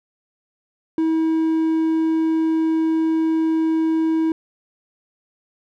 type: tone with hard clipping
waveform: triangle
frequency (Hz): 321.5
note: E4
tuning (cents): -43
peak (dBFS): -17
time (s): 0.98-4.32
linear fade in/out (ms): 2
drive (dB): 6
effects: none